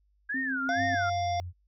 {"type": "tone with vibrato", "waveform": "sine", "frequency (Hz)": 1600, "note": "G6", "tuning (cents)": 35, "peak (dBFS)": -29, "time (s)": [0.29, 1.1], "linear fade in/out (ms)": 10, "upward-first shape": "sine", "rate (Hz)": 2.2, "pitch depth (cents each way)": 250}
{"type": "tone with tremolo", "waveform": "sine", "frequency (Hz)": 264.7, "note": "C4", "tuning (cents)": 20, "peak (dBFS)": -31, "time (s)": [0.34, 0.95], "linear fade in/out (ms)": 5, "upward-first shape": "sine", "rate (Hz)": 6.8, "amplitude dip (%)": 40}
{"type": "harmonic tone", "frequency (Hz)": 698.5, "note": "F5", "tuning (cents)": 0, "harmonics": [1, 3, 5, 7, 8], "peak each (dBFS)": [-27, -42, -44, -50, -44], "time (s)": [0.69, 1.4], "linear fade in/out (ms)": 0}
{"type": "linear sweep", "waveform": "sine", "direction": "down", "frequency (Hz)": [101.2, 87.31], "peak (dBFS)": -35, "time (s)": [0.75, 1.53], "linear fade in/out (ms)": 50}
{"effects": ["added 50 Hz sine -65 dBFS peak until 1.67 s"]}